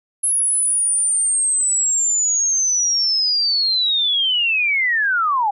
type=linear sweep; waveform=sine; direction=down; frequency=10680 to 784 Hz; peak=-15 dBFS; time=0.23-5.51 s; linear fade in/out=10 ms; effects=none